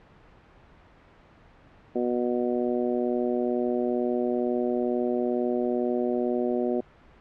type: harmonic tone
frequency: 122.2 Hz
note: B2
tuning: 18 cents flat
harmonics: 2 / 3 / 4 / 5 / 6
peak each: -28 / -27 / -32 / -32 / -37 dBFS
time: 1.95-6.81 s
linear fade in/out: 10 ms
effects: pink hiss -54 dBFS RMS until 7.2 s + low-pass 2000 Hz 12 dB/octave